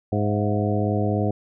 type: harmonic tone with a mistuned harmonic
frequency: 103.83 Hz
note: G#2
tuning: in tune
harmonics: 1 / 2 / 3 / 4 / 5 / 6 / 7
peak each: -23 / -26 / -28 / -29 / -30 / -31 / -31 dBFS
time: 0.12-1.31 s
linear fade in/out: 5 ms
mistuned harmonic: 6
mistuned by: +72 cents
effects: none